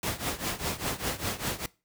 pink noise with tremolo, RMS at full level -28 dBFS, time 0.03-1.66 s, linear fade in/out 2 ms, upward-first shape triangle, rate 5 Hz, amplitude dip 90%, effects noise-tail reverb RT60 0.3 s tail -21 dB re dry + high-pass 60 Hz 12 dB/octave

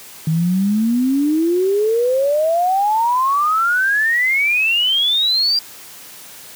sine exponential sweep, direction up, 155.56 to 4802 Hz, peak -13 dBFS, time 0.27-5.59 s, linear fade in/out 2 ms, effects white hiss -38 dBFS RMS until 6.55 s + high-pass 100 Hz 12 dB/octave

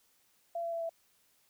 sine tone with pitch steps, 680 / 674.5 / 669.1 / 663.7 Hz, F5 / E5 / E5 / E5, -46 / +40 / +26 / +12 cents, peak -33 dBFS, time 0.55-0.894 s, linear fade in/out 5 ms, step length 86 ms, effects white hiss -70 dBFS RMS until 1.49 s

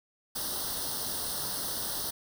white noise with comb filter, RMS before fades -34 dBFS, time 0.35-2.11 s, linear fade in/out 10 ms, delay 0.21 ms, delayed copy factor +0.95, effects none

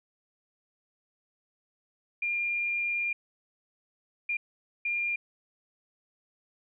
sine tone bursts at uneven times, 2403 Hz, D7, 39 cents sharp, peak -27 dBFS, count 3, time 2.22-3.13 / 4.29-4.37 / 4.85-5.16 s, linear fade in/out 5 ms, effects none

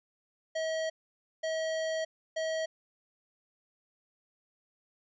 square tone bursts at uneven times, 640 Hz, D#5, 49 cents sharp, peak -31 dBFS, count 3, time 0.55-0.9 / 1.43-2.05 / 2.36-2.66 s, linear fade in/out 10 ms, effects resampled to 16000 Hz

